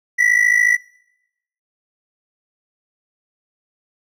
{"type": "ring-modulated tone", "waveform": "triangle", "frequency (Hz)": 1959, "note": "B6", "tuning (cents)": -15, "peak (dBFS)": -7, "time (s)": [0.18, 0.77], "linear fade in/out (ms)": 20, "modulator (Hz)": 27, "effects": ["noise-tail reverb RT60 0.9 s tail -24 dB re dry"]}